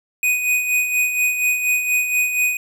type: tone with tremolo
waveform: square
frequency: 2489 Hz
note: D#7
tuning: in tune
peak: -15 dBFS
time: 0.23-2.57 s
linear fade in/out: 2 ms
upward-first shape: sine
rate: 4.2 Hz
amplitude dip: 55%
effects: none